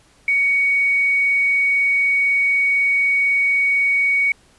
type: tone with quantisation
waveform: sine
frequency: 2239 Hz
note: C#7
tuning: 17 cents sharp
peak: -14 dBFS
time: 0.28-4.32 s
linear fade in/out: 2 ms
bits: 7
effects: pink hiss -54 dBFS RMS until 4.58 s + resampled to 24000 Hz